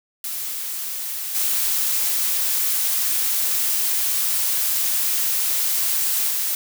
blue noise with level steps, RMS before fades -28 / -21 / -23 dBFS, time 0.24-6.55 s, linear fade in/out 2 ms, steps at 1.34 / 6.29 s, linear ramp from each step 20 ms, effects none

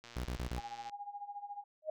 click train, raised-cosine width 0.2 ms, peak -34 dBFS, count 102, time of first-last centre 0.04-0.896 s, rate 118 Hz
sawtooth tone bursts, 61.74 Hz, B1, in tune, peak -32 dBFS, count 4, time 0.16-0.598 s, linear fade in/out 5 ms, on 90 ms, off 26 ms
sine tone with tremolo, 815 Hz, G#5, 33 cents flat, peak -39 dBFS, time 0.57-1.64 s, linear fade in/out 10 ms, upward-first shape sine, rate 14 Hz, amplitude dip 80%
sine tone with exponential growth, 622.3 Hz, D#5, in tune, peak -30 dBFS, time 1.82-1.9 s, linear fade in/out 5 ms, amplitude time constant 16 ms
effects none

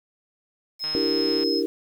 sine tone, 5150 Hz, E8, 41 cents flat, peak -25 dBFS, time 0.79-1.63 s, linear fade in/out 50 ms
click train, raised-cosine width 0.3 ms, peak -23 dBFS, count 92, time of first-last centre 0.84-1.435 s, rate 153 Hz
sine chord, E half-diminished seventh, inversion third, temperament equal, 293.7 / 329.6 / 392 / 466.2 Hz, D4 / E4 / G4 / Bb4, 0 / 0 / 0 / 0 cents, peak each -27 dBFS, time 0.95-1.66 s, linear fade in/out 0 ms
effects 8-bit

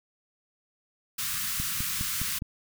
white band-stop noise, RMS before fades -31 dBFS, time 1.18-2.39 s, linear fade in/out 10 ms, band 210 to 1100 Hz, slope 48 dB/octave
click train, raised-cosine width 5 ms, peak -21 dBFS, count 5, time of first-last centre 1.6-2.421 s, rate 4.87 Hz
effects none

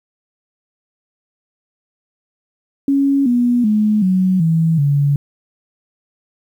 sine tone with pitch steps, 277.2 / 242.7 / 212.5 / 186.08 / 162.93 / 142.66 Hz, C#4 / B3 / G#3 / F#3 / E3 / D3, 0 / -30 / +40 / +10 / -20 / -50 cents, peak -11 dBFS, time 2.88-5.16 s, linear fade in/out 2 ms, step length 380 ms, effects 8-bit

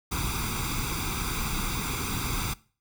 pink noise with comb filter, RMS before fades -30 dBFS, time 0.11-2.54 s, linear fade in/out 10 ms, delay 0.83 ms, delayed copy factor +0.85, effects noise-tail reverb RT60 0.4 s tail -21 dB re dry

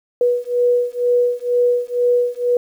sine beating tone pair, 486.6 / 488.7 Hz, B4 / B4, -26 / -18 cents, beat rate 2.1 Hz, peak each -17 dBFS, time 0.21-2.57 s, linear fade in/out 2 ms, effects 8-bit

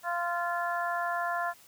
harmonic tone, 346.5 Hz, F4, 14 cents flat, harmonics 2 / 3 / 4 / 5, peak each -32 / -34 / -35 / -36 dBFS, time 0.03-1.54 s, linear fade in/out 50 ms, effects white hiss -57 dBFS RMS until 1.67 s + high-pass 60 Hz 12 dB/octave

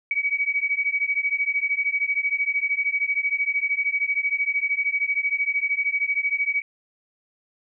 sine beating tone pair, 2261 / 2274 Hz, C#7 / C#7, +34 / +44 cents, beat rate 13 Hz, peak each -24 dBFS, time 0.11-6.62 s, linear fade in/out 2 ms, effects none

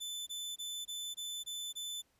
sawtooth tone bursts, 3515 Hz, A7, 2 cents flat, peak -36 dBFS, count 7, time 0-2.022 s, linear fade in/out 20 ms, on 270 ms, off 22 ms, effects pink hiss -74 dBFS RMS until 2.19 s + resampled to 32000 Hz

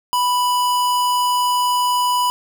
square tone, 988 Hz, B5, in tune, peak -16 dBFS, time 0.13-2.3 s, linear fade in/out 0 ms, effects none

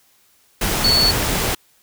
sine tone in noise, 4435 Hz, C#8, in tune, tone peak -13 dBFS, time 0.84-1.11 s, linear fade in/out 5 ms, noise pink, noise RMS -20 dBFS, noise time 0.61-1.55 s, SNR +4 dB, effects white hiss -57 dBFS RMS until 1.82 s

